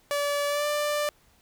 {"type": "tone with pitch glide", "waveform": "sawtooth", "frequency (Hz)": [576, 591.2], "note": ["D5", "D5"], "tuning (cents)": [-34, 11], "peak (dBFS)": -21, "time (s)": [0.11, 1.09], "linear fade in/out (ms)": 0, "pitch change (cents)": 45, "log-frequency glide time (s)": [0.48, 0.66], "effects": ["pink hiss -62 dBFS RMS until 1.41 s"]}